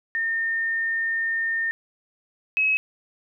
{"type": "tone pair in turn", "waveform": "sine", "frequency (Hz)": [1820, 2564], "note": ["A#6", "E7"], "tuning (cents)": [-42, -49], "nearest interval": "tritone", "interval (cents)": 593, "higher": "second", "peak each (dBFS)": [-22, -18], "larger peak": "second", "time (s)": [[0.15, 1.71], [2.57, 2.77]], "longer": "first", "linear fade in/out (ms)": 0, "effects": []}